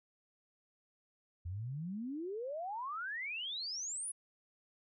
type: exponential sweep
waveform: sine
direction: up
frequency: 82.41 to 10548 Hz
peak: -38 dBFS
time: 1.45-4.12 s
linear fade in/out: 10 ms
effects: none